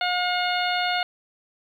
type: harmonic tone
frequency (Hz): 718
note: F5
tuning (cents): +48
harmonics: 1 / 2 / 3 / 4 / 5 / 6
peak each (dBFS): -25 / -28 / -30 / -31 / -32 / -33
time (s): 0.01-1.03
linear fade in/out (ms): 2
effects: 9-bit